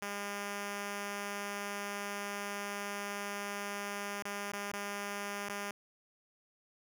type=tone with dropouts; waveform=5% pulse; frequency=202.6 Hz; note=G#3; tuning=43 cents flat; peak=-26 dBFS; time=0.02-5.71 s; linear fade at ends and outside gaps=2 ms; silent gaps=4.224-4.253 / 4.518-4.532 / 4.718-4.734 / 5.487-5.495 s; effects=none